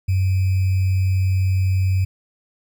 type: tone with sample-and-hold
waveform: sine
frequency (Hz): 94.1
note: F#2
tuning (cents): +30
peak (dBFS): -15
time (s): 0.08-2.05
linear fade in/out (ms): 10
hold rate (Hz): 2450
effects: none